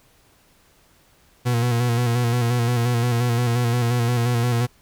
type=tone with vibrato; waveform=40% pulse; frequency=120 Hz; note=B2; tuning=49 cents flat; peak=-17 dBFS; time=1.45-4.67 s; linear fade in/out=20 ms; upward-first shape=square; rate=5.7 Hz; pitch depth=38 cents each way; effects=pink hiss -57 dBFS RMS until 4.81 s